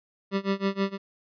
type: tone with tremolo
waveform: 25% pulse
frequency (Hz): 196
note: G3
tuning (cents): 0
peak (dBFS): -18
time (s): 0.31-0.98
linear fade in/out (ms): 50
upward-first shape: sine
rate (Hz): 6.3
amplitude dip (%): 95
effects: resampled to 11025 Hz